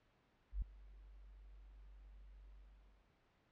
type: tone with ADSR envelope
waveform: sine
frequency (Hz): 48.54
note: G1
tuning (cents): -16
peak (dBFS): -34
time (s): 0.52-3.13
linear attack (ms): 100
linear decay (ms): 3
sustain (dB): -22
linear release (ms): 640
effects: pink hiss -75 dBFS RMS until 3.51 s + low-pass 3000 Hz 12 dB/octave